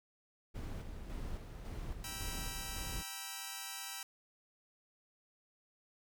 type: noise with tremolo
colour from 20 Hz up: brown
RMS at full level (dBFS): -42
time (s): 0.54-3.03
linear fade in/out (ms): 20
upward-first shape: square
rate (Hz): 1.8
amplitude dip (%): 40
type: chord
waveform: 5% pulse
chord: E minor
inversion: first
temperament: equal with one note detuned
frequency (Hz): 784 / 962.4 / 1318.5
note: G5 / B5 / E6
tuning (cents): 0 / -45 / 0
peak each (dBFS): -35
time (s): 2.04-4.03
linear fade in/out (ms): 2
effects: none